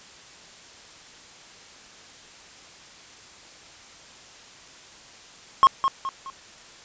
triangle tone with echo, 1078 Hz, C#6, 49 cents flat, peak -8 dBFS, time 5.63-5.67 s, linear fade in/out 0 ms, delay 210 ms, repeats 3, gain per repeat -8 dB, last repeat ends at 6.3 s, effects white hiss -47 dBFS RMS until 6.84 s + resampled to 16000 Hz

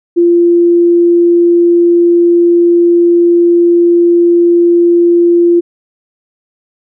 sine tone, 344.8 Hz, F4, 22 cents flat, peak -4 dBFS, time 0.16-5.61 s, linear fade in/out 20 ms, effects none

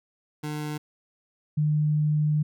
25% pulse / sine tone pair in turn, 150.5 / 151.08 Hz, D3 / D3, +43 / +49 cents, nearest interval unison, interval 6 cents, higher second, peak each -26 / -20 dBFS, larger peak second, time 0.43-0.78 / 1.57-2.43 s, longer second, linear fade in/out 10 ms, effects none

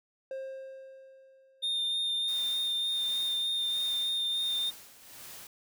triangle tone with exponential decay, 532 Hz, C5, 29 cents sharp, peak -32 dBFS, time 0.31-2.2 s, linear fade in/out 2 ms, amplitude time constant 410 ms
triangle tone with vibrato, 3636 Hz, A#7, 44 cents flat, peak -27 dBFS, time 1.62-4.71 s, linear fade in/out 20 ms, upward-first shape sine, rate 3.3 Hz, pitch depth 13 cents each way
white noise with tremolo, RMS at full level -46 dBFS, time 2.28-5.47 s, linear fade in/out 2 ms, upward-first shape sine, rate 1.4 Hz, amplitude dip 65%
effects none

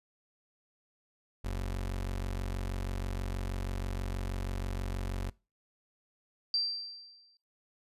30% pulse tone, 46.25 Hz, F#1, in tune, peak -30 dBFS, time 1.44-5.3 s, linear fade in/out 10 ms
sine tone with exponential decay, 4699 Hz, D8, in tune, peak -25 dBFS, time 6.54-7.37 s, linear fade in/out 1 ms, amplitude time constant 180 ms
effects noise-tail reverb RT60 0.3 s tail -23 dB re dry + resampled to 32000 Hz

